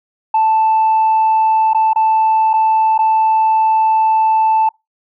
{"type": "tone with dropouts", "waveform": "sine", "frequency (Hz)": 880, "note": "A5", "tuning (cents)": 0, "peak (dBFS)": -8, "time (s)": [0.34, 4.69], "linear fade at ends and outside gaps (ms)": 5, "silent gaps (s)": [[1.734, 1.746], [1.933, 1.959], [2.533, 2.537], [2.979, 2.989]], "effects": ["noise-tail reverb RT60 0.2 s tail -26 dB re dry", "tanh soft clip ceiling -7 dBFS"]}